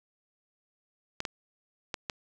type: clicks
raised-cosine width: 0.2 ms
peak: -15 dBFS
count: 4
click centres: 1.204 / 1.252 / 1.942 / 2.098 s
effects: none